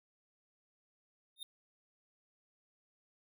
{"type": "tone with exponential growth", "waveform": "square", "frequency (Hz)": 3671, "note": "A#7", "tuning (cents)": -27, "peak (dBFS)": -39, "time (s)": [1.36, 1.43], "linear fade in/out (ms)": 2, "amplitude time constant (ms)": 15, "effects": []}